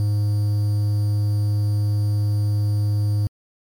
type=tone with quantisation; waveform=triangle; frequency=103.83 Hz; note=G#2; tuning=in tune; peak=-15 dBFS; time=0-3.27 s; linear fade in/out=0 ms; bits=7; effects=MP3 96 kbps